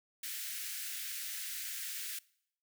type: high-pass noise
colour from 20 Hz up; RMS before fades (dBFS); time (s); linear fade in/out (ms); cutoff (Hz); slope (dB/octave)
white; -41; 0.23-2.19; 5; 1500; 48
effects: noise-tail reverb RT60 0.7 s tail -23 dB re dry